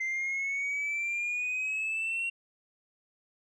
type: exponential sweep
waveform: sine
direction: up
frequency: 2073 to 2749 Hz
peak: -27 dBFS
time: 0-2.3 s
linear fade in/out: 10 ms
effects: tanh soft clip ceiling -28 dBFS